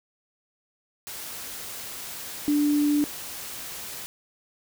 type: tone in noise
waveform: sine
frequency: 293.5 Hz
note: D4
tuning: 1 cent flat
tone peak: -19 dBFS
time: 2.48-3.04 s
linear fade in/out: 0 ms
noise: white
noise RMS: -37 dBFS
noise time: 1.07-4.06 s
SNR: +15 dB
effects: none